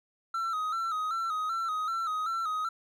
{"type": "tone with vibrato", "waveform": "triangle", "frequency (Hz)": 1300, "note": "E6", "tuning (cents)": -24, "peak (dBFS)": -27, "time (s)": [0.34, 2.69], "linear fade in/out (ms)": 5, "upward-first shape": "square", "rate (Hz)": 2.6, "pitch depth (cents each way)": 60, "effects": []}